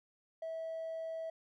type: tone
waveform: triangle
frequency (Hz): 650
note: E5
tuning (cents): -24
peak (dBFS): -35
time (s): 0.42-1.3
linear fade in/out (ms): 5
effects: tanh soft clip ceiling -34 dBFS